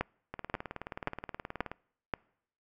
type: two click trains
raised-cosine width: 0.5 ms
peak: -15 / -23 dBFS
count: 5 / 27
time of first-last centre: 0.01-2.138 / 0.34-1.716 s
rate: 1.88 / 18.9 Hz
effects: noise-tail reverb RT60 0.7 s tail -26 dB re dry